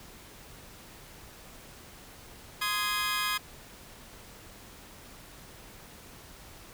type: chord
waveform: 20% pulse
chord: Ab major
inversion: first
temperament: just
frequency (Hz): 1038.3 / 1245.9 / 1661.2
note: C6 / Eb6 / Ab6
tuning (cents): -14 / +2 / 0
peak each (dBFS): -28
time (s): 2.61-3.38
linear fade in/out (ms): 10
effects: pink hiss -50 dBFS RMS until 6.73 s